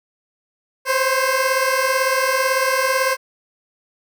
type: beating tone pair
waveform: 15% pulse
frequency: 517 / 535 Hz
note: C5 / C5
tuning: -21 / +38 cents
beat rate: 18 Hz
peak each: -13 dBFS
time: 0.85-3.17 s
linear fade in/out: 50 ms
effects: none